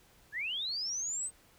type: linear sweep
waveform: sine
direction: up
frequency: 1608 to 8372 Hz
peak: -33 dBFS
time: 0.32-1.31 s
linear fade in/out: 50 ms
effects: pink hiss -63 dBFS RMS until 1.58 s